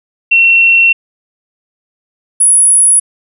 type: tone pair in turn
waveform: sine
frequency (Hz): 2718 / 10262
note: F7 / E9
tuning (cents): -48 / -48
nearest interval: octave + major seventh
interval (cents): 2300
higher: second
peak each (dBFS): -4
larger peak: neither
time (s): 0.31-0.93 / 2.4-3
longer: first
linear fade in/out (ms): 10
effects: none